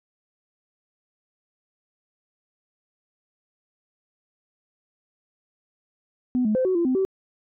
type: tone with pitch steps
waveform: sine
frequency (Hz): 250.4 / 213.6 / 516 / 372.7 / 341.5 / 257.4 / 383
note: B3 / G#3 / C5 / F#4 / F4 / C4 / G4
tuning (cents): +24 / +49 / -24 / +13 / -39 / -28 / -40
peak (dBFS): -18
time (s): 6.35-7.05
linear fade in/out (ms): 0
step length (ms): 100
effects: tanh soft clip ceiling -14 dBFS